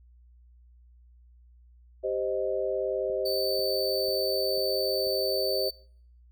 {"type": "chord", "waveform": "sine", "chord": "C minor", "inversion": "second", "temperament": "equal", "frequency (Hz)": [392, 523.3, 622.3], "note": ["G4", "C5", "Eb5"], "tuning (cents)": [0, 0, 0], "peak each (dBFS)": [-31, -30, -31], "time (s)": [2.03, 5.7], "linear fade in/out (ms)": 20}
{"type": "click train", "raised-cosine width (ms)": 3, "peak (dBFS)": -38, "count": 5, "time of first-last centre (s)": [3.1, 5.07], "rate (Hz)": 2.03}
{"type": "tone", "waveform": "45% pulse", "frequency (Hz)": 4547, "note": "C#8", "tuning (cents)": 43, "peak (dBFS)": -30, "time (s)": [3.25, 5.71], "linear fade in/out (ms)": 10}
{"effects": ["noise-tail reverb RT60 0.6 s tail -25 dB re dry", "added 60 Hz sine -53 dBFS peak until 6.31 s"]}